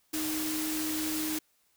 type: tone in noise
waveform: sine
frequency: 311.2 Hz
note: D#4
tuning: in tune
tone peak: -32 dBFS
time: 0.13-1.39 s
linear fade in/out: 10 ms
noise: white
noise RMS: -35 dBFS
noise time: 0.13-1.39 s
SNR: 0 dB
effects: white hiss -70 dBFS RMS until 1.76 s